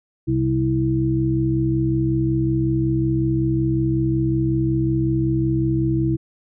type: harmonic tone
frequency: 65.41 Hz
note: C2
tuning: in tune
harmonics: 1 / 2 / 3 / 5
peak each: -28 / -20 / -30 / -20 dBFS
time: 0.27-6.17 s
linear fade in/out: 20 ms
effects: none